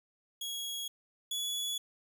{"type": "tone pair in turn", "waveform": "sawtooth", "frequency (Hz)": [3322, 3402], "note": ["G#7", "G#7"], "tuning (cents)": [0, 41], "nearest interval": "unison", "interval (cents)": 41, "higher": "second", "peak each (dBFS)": [-33, -30], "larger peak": "second", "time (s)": [[0.41, 0.88], [1.31, 1.78]], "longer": "neither", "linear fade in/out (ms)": 5, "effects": []}